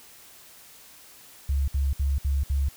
sine tone bursts, 69.3 Hz, C#2, in tune, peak -21 dBFS, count 5, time 1.49-2.688 s, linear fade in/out 5 ms, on 190 ms, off 62 ms, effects white hiss -50 dBFS RMS until 2.76 s

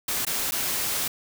white noise with dropouts, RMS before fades -27 dBFS, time 0.08-1.08 s, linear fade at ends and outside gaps 5 ms, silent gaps 0.251-0.267 / 0.51-0.52 s, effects none

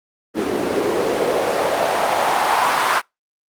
white noise with band-pass filter sweep, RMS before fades -18 dBFS, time 0.34-3.02 s, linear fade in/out 50 ms, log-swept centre 310 to 1100 Hz, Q 2.5, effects noise-tail reverb RT60 0.2 s tail -26 dB re dry + Opus 32 kbps

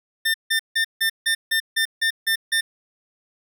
25% pulse tone bursts, 1800 Hz, A6, 39 cents sharp, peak -14 dBFS, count 10, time 0.25-2.61 s, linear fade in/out 10 ms, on 92 ms, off 160 ms, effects none

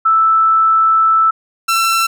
sine / sawtooth tone pair in turn, 1318.5 / 1343.9 Hz, E6 / E6, 0 / +33 cents, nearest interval unison, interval 33 cents, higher second, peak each -8 dBFS, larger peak neither, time 0.05-1.31 / 1.68-2.07 s, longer first, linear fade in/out 10 ms, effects none

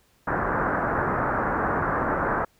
white low-pass noise, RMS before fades -25 dBFS, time 0.27-2.45 s, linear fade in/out 10 ms, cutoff 1600 Hz, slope 48 dB/octave, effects pink hiss -63 dBFS RMS until 2.59 s

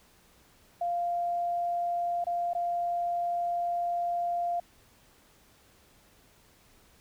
sine tone with dropouts, 696 Hz, F5, 6 cents flat, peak -27 dBFS, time 0.81-4.6 s, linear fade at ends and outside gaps 5 ms, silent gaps 2.242-2.267 / 2.534-2.549 s, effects pink hiss -61 dBFS RMS until 7 s

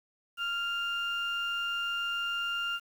sine tone pair together, 1393.1 / 2800 Hz, F6 / F7, -5 / +4 cents, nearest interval octave, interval 1209 cents, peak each -31 / -32 dBFS, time 0.37-2.8 s, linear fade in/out 50 ms, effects tanh soft clip ceiling -25 dBFS + 9-bit

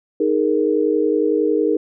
sine chord, D# suspended fourth, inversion none, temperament equal, 311.1 / 415.3 / 466.2 Hz, D#4 / G#4 / A#4, 0 / 0 / 0 cents, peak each -19 dBFS, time 0.2-1.77 s, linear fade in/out 5 ms, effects none

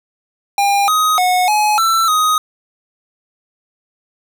square tone with pitch steps, 803 / 1256 / 730 / 845 / 1336 / 1252 Hz, G5 / D#6 / F#5 / G#5 / E6 / D#6, +41 / +16 / -24 / +30 / +23 / +10 cents, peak -12 dBFS, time 0.58-2.38 s, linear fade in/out 2 ms, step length 300 ms, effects none

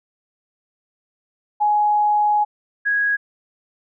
sine tone pair in turn, 837 / 1655.3 Hz, G#5 / G#6, +13 / -6 cents, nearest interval octave, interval 1181 cents, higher second, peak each -14 / -16 dBFS, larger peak first, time 1.6-2.45 / 2.85-3.17 s, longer first, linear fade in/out 20 ms, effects none

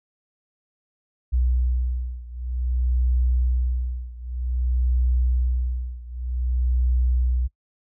sine beating tone pair, 61.74 / 62.27 Hz, B1 / B1, 0 / +15 cents, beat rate 0.53 Hz, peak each -22 / -24 dBFS, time 1.32-7.48 s, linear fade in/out 20 ms, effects noise-tail reverb RT60 0.1 s tail -22 dB re dry

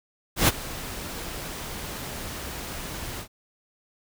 pink noise with ADSR envelope, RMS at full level -17 dBFS, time 0.36-3.28 s, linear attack 120 ms, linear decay 28 ms, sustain -18 dB, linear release 86 ms, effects none

